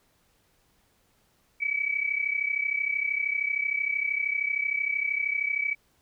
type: tone pair together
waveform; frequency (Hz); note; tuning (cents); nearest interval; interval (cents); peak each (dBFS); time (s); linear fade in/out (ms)
sine; 2267 / 2300; C#7 / D7; +38 / -37; unison; 25; -28; 1.6-5.75; 20
effects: pink hiss -67 dBFS RMS until 6.01 s